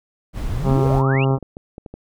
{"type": "noise", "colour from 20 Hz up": "brown", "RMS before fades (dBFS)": -25, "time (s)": [0.33, 1.03], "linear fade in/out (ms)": 50}
{"type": "exponential sweep", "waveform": "sine", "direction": "up", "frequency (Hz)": [79.1, 2959], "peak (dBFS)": -24, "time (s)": [0.48, 1.25], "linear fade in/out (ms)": 10}
{"type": "harmonic tone", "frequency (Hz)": 134.1, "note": "C3", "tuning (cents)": 43, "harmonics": [1, 2, 3, 4, 5, 6, 7, 8, 9, 10], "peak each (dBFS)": [-16, -24, -23, -29, -31, -29, -33, -35, -36, -39], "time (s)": [0.63, 1.39], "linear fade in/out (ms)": 50}
{"type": "clicks", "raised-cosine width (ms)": 2, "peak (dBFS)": -21, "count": 8, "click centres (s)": [1.149, 1.309, 1.38, 1.427, 1.569, 1.781, 1.862, 1.94]}
{"effects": []}